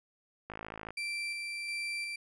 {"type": "click train", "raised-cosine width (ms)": 0.5, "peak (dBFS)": -26, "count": 23, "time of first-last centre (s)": [0.5, 0.906], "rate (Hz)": 54.2}
{"type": "tone with tremolo", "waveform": "35% pulse", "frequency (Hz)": 2349, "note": "D7", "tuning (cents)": 0, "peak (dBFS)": -32, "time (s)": [0.97, 2.16], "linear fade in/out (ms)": 5, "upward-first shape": "square", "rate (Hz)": 1.4, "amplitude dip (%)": 25}
{"effects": ["resampled to 22050 Hz"]}